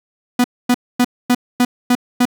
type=tone bursts; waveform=45% pulse; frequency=246.2 Hz; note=B3; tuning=5 cents flat; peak=-10 dBFS; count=7; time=0.39-2.254 s; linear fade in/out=5 ms; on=52 ms; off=250 ms; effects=none